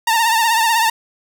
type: tone with vibrato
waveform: sawtooth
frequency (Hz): 909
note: A#5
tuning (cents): -44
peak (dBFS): -9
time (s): 0.07-0.9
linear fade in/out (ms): 5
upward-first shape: triangle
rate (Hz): 16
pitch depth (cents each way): 75
effects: none